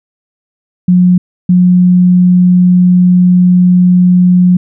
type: tone pair in turn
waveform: sine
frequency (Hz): 180 / 180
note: F#3 / F#3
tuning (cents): -47 / -47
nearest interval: unison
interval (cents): 0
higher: neither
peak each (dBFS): -3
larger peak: neither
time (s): 0.88-1.18 / 1.49-4.57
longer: second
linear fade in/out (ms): 5
effects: none